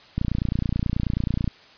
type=click train; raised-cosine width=5 ms; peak=-11 dBFS; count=39; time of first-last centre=0.18-1.477 s; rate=29.3 Hz; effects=white hiss -50 dBFS RMS until 1.77 s + resampled to 11025 Hz